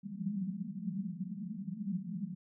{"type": "band-pass noise", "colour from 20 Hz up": "white", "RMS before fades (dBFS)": -39, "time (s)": [0.03, 2.35], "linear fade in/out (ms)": 10, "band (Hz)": [170, 210], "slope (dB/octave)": 96, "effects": []}